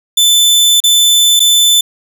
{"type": "tone with dropouts", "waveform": "sawtooth", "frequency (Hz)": 3520, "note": "A7", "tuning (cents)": 0, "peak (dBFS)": -3, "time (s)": [0.17, 1.81], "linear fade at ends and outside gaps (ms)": 5, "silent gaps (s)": [[0.803, 0.838], [1.395, 1.402]], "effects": []}